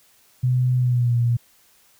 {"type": "tone with pitch glide", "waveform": "sine", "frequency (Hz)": [126.1, 119.09], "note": ["B2", "A#2"], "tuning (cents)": [36, 37], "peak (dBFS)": -16, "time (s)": [0.43, 1.37], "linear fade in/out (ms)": 10, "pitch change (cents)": -99, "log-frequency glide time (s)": [0.77, 1.16], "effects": ["white hiss -57 dBFS RMS until 1.99 s"]}